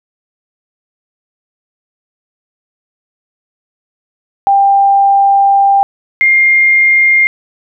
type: tone pair in turn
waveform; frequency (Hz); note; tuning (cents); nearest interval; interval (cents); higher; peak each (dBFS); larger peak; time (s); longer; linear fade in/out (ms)
sine; 793 / 2117; G5 / C7; +20 / +20; octave + perfect fourth; 1700; second; -5; neither; 4.47-5.83 / 6.21-7.27; first; 0
effects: none